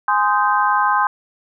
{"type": "chord", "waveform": "sine", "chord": "Ab major seventh", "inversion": "none", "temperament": "just", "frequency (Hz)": [830.6, 1038.3, 1245.9, 1557.4], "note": ["Ab5", "C6", "Eb6", "G6"], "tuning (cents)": [0, -14, 2, -12], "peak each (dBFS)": [-19, -17, -21, -21], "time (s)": [0.08, 1.07], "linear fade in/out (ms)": 2, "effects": []}